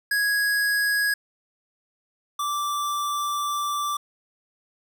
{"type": "tone pair in turn", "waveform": "square", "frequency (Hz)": [1661.2, 1169.7], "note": ["G#6", "D6"], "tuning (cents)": [0, -7], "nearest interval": "tritone", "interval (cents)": 607, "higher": "first", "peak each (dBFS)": [-21, -25], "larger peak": "first", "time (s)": [[0.11, 1.14], [2.39, 3.97]], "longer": "second", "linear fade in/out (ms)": 5, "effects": []}